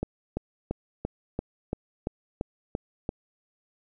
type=click train; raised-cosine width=2 ms; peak=-15 dBFS; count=10; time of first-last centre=0.03-3.091 s; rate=2.94 Hz; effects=none